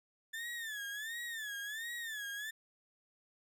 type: tone with vibrato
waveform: 35% pulse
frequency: 1760 Hz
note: A6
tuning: in tune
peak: -38 dBFS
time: 0.33-2.51 s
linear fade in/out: 10 ms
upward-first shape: sine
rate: 1.4 Hz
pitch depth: 140 cents each way
effects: none